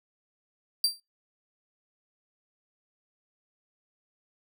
40% pulse tone with exponential decay, 4705 Hz, D8, 2 cents sharp, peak -17 dBFS, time 0.84-1 s, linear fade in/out 2 ms, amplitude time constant 34 ms, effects noise-tail reverb RT60 0.2 s tail -26 dB re dry

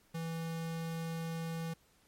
square tone, 164.5 Hz, E3, 3 cents flat, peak -37 dBFS, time 0.14-1.74 s, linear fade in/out 10 ms, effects pink hiss -68 dBFS RMS until 2.07 s + MP3 64 kbps

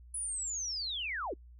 sine linear sweep, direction down, 10070 to 281.4 Hz, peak -34 dBFS, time 0.14-1.34 s, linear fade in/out 5 ms, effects noise-tail reverb RT60 0.1 s tail -26 dB re dry + added 60 Hz sine -51 dBFS peak until 1.59 s

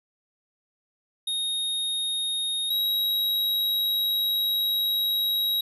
square tone pair in turn, 3720 / 3836 Hz, A#7 / A#7, -4 / +49 cents, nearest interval minor second, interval 53 cents, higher second, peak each -26 / -23 dBFS, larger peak second, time 1.27-2.7 / 2.7-5.61 s, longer second, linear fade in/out 5 ms, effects resampled to 32000 Hz

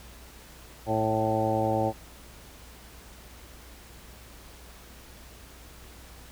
harmonic tone with a mistuned harmonic, 110 Hz, A2, in tune, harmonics 1 / 2 / 3 / 4 / 5 / 6 / 7 / 8, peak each -31 / -34 / -31 / -35 / -29 / -35 / -29 / -35 dBFS, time 0.86-1.93 s, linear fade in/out 50 ms, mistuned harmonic 6, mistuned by -27 cents, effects added 60 Hz sine -50 dBFS peak until 6.31 s + pink hiss -50 dBFS RMS until 6.31 s

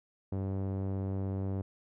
sawtooth tone with low-pass filter, 96.6 Hz, G2, 25 cents flat, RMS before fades -34 dBFS, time 0.32-1.62 s, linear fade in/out 5 ms, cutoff 560 Hz, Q 0.79, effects none

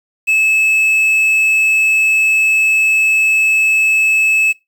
triangle tone with quantisation, 2600 Hz, E7, 24 cents flat, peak -8 dBFS, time 0.27-4.53 s, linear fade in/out 20 ms, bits 6, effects noise-tail reverb RT60 0.2 s tail -20 dB re dry

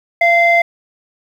sine tone pair together, 684 / 2076 Hz, F5 / C7, -36 / -14 cents, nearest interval octave + perfect fifth, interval 1922 cents, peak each -10 dBFS, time 0.21-0.62 s, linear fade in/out 5 ms, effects tanh soft clip ceiling -3 dBFS + 7-bit

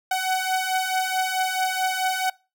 sawtooth beating tone pair, 747 / 751.6 Hz, F#5 / F#5, +16 / +27 cents, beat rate 4.6 Hz, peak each -23 / -20 dBFS, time 0.11-2.3 s, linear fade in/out 5 ms, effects noise-tail reverb RT60 0.3 s tail -24 dB re dry

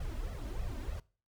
brown noise with flanger, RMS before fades -38 dBFS, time 0-1 s, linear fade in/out 5 ms, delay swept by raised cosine 1.5 to 3.3 ms, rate 3.2 Hz, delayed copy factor +0.95, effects noise-tail reverb RT60 0.4 s tail -22 dB re dry

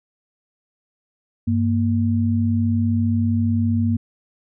sine tone pair together, 98 / 233.1 Hz, G2 / A#3, 0 / 0 cents, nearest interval octave + minor third, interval 1500 cents, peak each -19 dBFS, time 1.47-3.97 s, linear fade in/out 10 ms, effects none

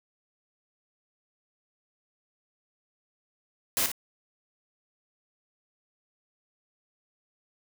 white noise with echo, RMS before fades -26 dBFS, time 3.77-3.86 s, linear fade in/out 0 ms, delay 57 ms, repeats 1, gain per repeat -8 dB, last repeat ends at 3.917 s, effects none

